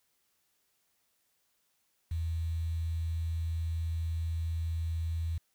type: tone with quantisation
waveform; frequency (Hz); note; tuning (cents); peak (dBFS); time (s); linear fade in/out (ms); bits
sine; 82.1; E2; -6; -30; 2.11-5.38; 5; 9
effects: white hiss -75 dBFS RMS until 5.54 s